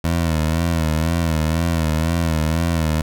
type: tone with vibrato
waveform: 20% pulse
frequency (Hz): 81.2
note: E2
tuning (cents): -26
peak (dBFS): -12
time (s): 0.04-3.02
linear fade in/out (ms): 5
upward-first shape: sine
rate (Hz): 2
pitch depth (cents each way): 75
effects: none